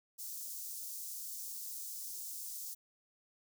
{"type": "high-pass noise", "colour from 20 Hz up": "white", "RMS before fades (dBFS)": -44, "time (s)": [0.18, 2.75], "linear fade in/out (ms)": 20, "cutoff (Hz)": 5400, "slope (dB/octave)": 24, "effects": []}